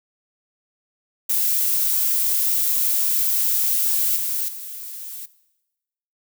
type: noise with level steps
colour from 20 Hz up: violet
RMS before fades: -20 / -24 / -34 dBFS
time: 1.29-5.26 s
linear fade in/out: 10 ms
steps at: 4.16 / 4.48 s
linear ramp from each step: 5 ms
effects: noise-tail reverb RT60 1.0 s tail -18 dB re dry